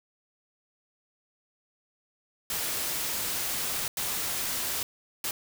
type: noise bursts at uneven times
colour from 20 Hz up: white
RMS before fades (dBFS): -31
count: 3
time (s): 2.5-3.88 / 3.97-4.83 / 5.24-5.31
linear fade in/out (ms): 2
effects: none